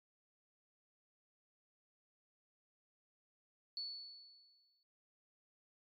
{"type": "tone with exponential decay", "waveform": "sine", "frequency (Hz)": 4437, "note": "C#8", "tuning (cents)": 1, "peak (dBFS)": -39, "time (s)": [3.77, 4.83], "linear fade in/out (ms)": 1, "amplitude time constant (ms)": 230, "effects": ["AAC 64 kbps"]}